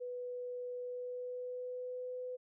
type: tone with pitch glide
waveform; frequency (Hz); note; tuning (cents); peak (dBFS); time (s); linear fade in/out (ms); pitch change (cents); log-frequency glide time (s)
sine; 493.9 to 502.2; B4 to B4; 0 to +29; -39; 0-2.37; 20; +29; 0.79-2.15
effects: none